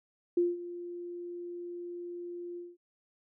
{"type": "tone with ADSR envelope", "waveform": "sine", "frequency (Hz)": 349.4, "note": "F4", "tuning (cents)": 1, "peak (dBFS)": -22, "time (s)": [0.37, 2.77], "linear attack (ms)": 5, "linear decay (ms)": 190, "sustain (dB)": -16, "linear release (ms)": 200, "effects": []}